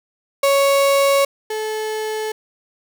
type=tone pair in turn; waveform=35% pulse; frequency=555 / 433.4 Hz; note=C#5 / A4; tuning=+2 / -26 cents; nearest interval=major third; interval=428 cents; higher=first; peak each=-11 / -20 dBFS; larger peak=first; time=0.43-1.25 / 1.5-2.32 s; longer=neither; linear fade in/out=5 ms; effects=none